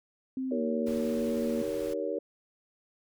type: tone with pitch glide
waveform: sine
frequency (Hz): 261.6 to 234.4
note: C4 to A#3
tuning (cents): 0 to +10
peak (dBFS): -30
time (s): 0.37-1.62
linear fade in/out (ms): 2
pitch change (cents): -190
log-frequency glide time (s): 0.49-0.61
type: chord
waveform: sine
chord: Eb dominant seventh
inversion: none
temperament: just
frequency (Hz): 311.1 / 388.9 / 466.7 / 560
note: Eb4 / G4 / Bb4 / Db5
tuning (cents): 0 / -14 / +2 / +18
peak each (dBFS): -37 / -36 / -34 / -34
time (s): 0.51-2.19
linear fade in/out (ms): 5
type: noise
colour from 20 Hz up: pink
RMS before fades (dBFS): -47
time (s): 0.86-1.94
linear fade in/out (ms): 10
effects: none